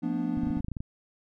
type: chord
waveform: triangle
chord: B half-diminished seventh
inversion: second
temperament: equal with one note detuned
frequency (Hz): 174.61 / 225 / 246.9 / 293.7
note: F3 / A3 / B3 / D4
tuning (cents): 0 / +39 / 0 / 0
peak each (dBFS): -32 / -33 / -29 / -30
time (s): 0.02-0.61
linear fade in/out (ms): 20
type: clicks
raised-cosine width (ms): 5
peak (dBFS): -22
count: 11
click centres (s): 0.374 / 0.435 / 0.471 / 0.505 / 0.57 / 0.604 / 0.646 / 0.684 / 0.717 / 0.768 / 0.805
effects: none